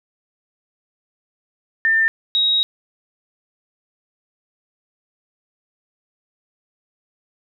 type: tone pair in turn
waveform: sine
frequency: 1796 / 3797 Hz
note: A6 / A#7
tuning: +35 / +31 cents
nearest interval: octave + minor second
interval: 1296 cents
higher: second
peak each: -13 / -14 dBFS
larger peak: first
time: 1.85-2.08 / 2.35-2.63 s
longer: second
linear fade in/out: 0 ms
effects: none